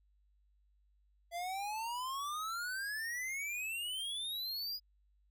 square exponential sweep, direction up, 672 to 4978 Hz, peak -38 dBFS, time 1.31-4.8 s, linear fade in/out 50 ms, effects added 50 Hz sine -68 dBFS peak until 5.3 s

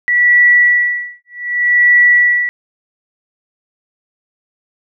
sine tone with tremolo, 1949 Hz, B6, 23 cents flat, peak -5 dBFS, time 0.08-2.49 s, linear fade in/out 0 ms, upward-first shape sine, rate 0.65 Hz, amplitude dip 100%, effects none

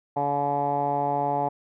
10% pulse tone with low-pass filter, 142.8 Hz, D3, 48 cents flat, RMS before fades -25 dBFS, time 0.16-1.49 s, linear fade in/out 10 ms, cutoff 810 Hz, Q 6.9, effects none

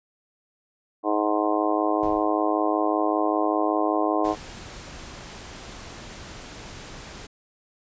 harmonic tone, 105.2 Hz, G#2, 23 cents sharp, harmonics 3 / 4 / 5 / 6 / 7 / 8 / 9 / 10, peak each -25 / -29 / -31 / -28 / -27 / -34 / -34 / -29 dBFS, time 1.03-4.36 s, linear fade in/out 50 ms
brown noise with exponential decay, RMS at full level -35 dBFS, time 2.03-2.49 s, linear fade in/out 1 ms, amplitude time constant 100 ms
pink noise, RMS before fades -40 dBFS, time 4.24-7.27 s, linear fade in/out 10 ms
effects resampled to 16000 Hz

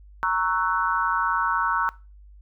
sine chord, F# dominant seventh, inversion first, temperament equal with one note detuned, 932.3 / 1108.7 / 1318.5 / 1490.3 Hz, A#5 / C#6 / E6 / F#6, 0 / 0 / 0 / +12 cents, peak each -26 dBFS, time 0.23-1.89 s, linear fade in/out 0 ms, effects noise-tail reverb RT60 0.3 s tail -21 dB re dry + added 50 Hz sine -45 dBFS peak until 2.41 s

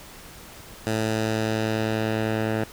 10% pulse tone with low-pass filter sweep, 110 Hz, A2, in tune, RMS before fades -25 dBFS, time 0.87-2.64 s, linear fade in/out 0 ms, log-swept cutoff 10000 to 2200 Hz, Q 0.84, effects pink hiss -44 dBFS RMS until 2.72 s

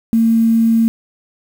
sine tone with quantisation, 227.1 Hz, A#3, 45 cents flat, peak -9 dBFS, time 0.13-0.88 s, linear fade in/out 0 ms, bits 6, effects none

